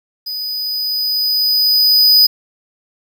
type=tone with level ramp; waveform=square; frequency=4978 Hz; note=D#8; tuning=in tune; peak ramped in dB=-22 to -6 dBFS; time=0.26-2.27 s; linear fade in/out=10 ms; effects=8-bit